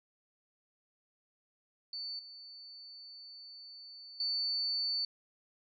sine tone with level steps, 4500 Hz, C#8, 25 cents sharp, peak -38 / -48 / -31 dBFS, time 1.93-5.05 s, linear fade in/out 2 ms, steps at 2.19 / 4.2 s, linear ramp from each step 2 ms, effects none

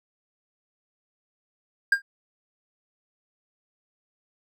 triangle tone with exponential decay, 1607 Hz, G6, 43 cents sharp, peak -11 dBFS, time 1.92-2.02 s, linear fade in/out 5 ms, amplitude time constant 21 ms, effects none

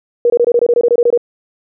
sine tone bursts, 477.4 Hz, A#4, 41 cents sharp, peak -7 dBFS, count 13, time 0.25-1.176 s, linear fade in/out 2 ms, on 50 ms, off 23 ms, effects none

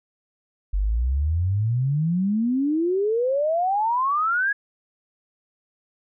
sine exponential sweep, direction up, 46 to 1687 Hz, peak -19 dBFS, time 0.73-4.53 s, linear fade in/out 10 ms, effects none

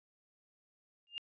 sine tone with exponential growth, 2810 Hz, F7, 10 cents sharp, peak -34 dBFS, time 1.07-1.18 s, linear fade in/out 0 ms, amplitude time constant 23 ms, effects resampled to 16000 Hz

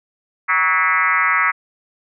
sine tone with frequency modulation, 1641 Hz, G#6, 21 cents flat, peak -13 dBFS, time 0.48-1.52 s, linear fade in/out 20 ms, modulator 174 Hz, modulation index 3.3, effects none

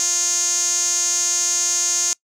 sawtooth tone with band-pass filter, 349.2 Hz, F4, in tune, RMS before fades -20 dBFS, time 0-2.13 s, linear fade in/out 0 ms, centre 6600 Hz, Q 9.4, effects noise-tail reverb RT60 0.1 s tail -23 dB re dry

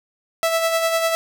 sawtooth tone with tremolo, 658 Hz, E5, 3 cents flat, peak -12 dBFS, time 0.43-1.15 s, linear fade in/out 0 ms, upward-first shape sine, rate 10 Hz, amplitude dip 45%, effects none

